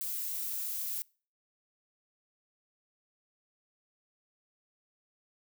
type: noise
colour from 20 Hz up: violet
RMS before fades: -36 dBFS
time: 0.01-1.02 s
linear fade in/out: 0 ms
effects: noise-tail reverb RT60 0.4 s tail -25 dB re dry